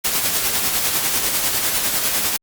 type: noise with tremolo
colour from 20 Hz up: white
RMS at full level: -18 dBFS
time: 0.04-2.37 s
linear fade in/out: 10 ms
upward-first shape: sine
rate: 10 Hz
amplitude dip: 40%
effects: Opus 48 kbps